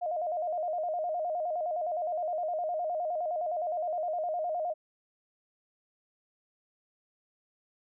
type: tone with vibrato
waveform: sine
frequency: 665 Hz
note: E5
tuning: 15 cents sharp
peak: -29 dBFS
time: 0.01-4.74 s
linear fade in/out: 20 ms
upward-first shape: square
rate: 9.7 Hz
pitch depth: 110 cents each way
effects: none